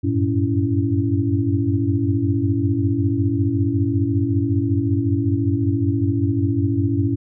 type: tone cluster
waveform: sine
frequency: 94 / 99.3 / 113.8 / 280.9 / 332.3 Hz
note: F#2 / G2 / A#2 / C#4 / E4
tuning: +28 / +23 / -41 / +23 / +14 cents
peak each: -26 / -22 / -22 / -21 / -26 dBFS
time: 0.03-7.16 s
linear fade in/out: 20 ms
effects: none